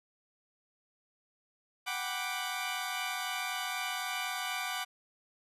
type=chord; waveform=15% pulse; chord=G major seventh; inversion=third; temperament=equal; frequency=740 / 784 / 987.8 / 1174.7 Hz; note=F#5 / G5 / B5 / D6; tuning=0 / 0 / 0 / 0 cents; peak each=-31 / -36 / -36 / -32 dBFS; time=1.86-4.85 s; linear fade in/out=20 ms; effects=resampled to 32000 Hz